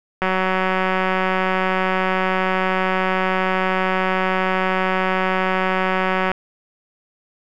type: click train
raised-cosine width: 0.5 ms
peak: -5 dBFS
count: 1141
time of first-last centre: 0.22-6.316 s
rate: 187 Hz
effects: none